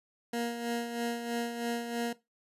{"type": "tone with tremolo", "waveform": "20% pulse", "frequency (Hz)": 235.5, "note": "A#3", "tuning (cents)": 18, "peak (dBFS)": -25, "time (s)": [0.33, 2.13], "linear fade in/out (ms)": 5, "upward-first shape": "sine", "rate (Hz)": 3.1, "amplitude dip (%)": 55, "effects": ["noise-tail reverb RT60 0.2 s tail -17 dB re dry", "resampled to 32000 Hz"]}